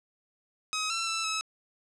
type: tone with pitch steps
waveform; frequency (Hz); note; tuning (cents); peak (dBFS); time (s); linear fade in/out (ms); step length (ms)
10% pulse; 1268 / 1345 / 1327 / 1295; D#6 / E6 / E6 / E6; +32 / +34 / +11 / -31; -20; 0.73-1.41; 0; 170
effects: low-pass 8000 Hz 12 dB/octave